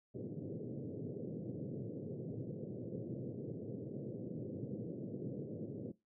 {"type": "band-pass noise", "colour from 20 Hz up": "pink", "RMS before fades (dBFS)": -44, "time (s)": [0.14, 5.92], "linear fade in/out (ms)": 10, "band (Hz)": [110, 510], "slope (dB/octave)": 48, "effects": ["noise-tail reverb RT60 0.2 s tail -18 dB re dry"]}